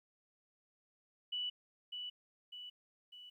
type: tone with echo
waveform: sine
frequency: 2960 Hz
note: F#7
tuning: in tune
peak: -36 dBFS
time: 1.32-1.5 s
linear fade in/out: 10 ms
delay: 600 ms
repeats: 3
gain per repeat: -5 dB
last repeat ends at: 3.3 s
effects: 13-bit